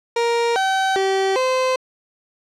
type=tone with pitch steps; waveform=30% pulse; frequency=468.8 / 767 / 385.8 / 516 Hz; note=A#4 / G5 / G4 / C5; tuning=+10 / -38 / -28 / -24 cents; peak=-14 dBFS; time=0.16-1.76 s; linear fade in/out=5 ms; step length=400 ms; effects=low-pass 6000 Hz 12 dB/octave